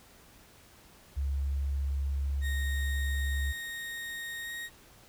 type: tone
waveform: sine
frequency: 69.3 Hz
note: C#2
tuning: in tune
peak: -28 dBFS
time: 1.16-3.53 s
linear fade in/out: 20 ms
type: tone with pitch glide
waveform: 35% pulse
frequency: 1859 to 1873 Hz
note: A#6 to A#6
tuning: -5 to +8 cents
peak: -35 dBFS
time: 2.41-4.7 s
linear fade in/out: 50 ms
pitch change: +13 cents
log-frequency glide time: 4.42-4.52 s
effects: pink hiss -57 dBFS RMS until 5.08 s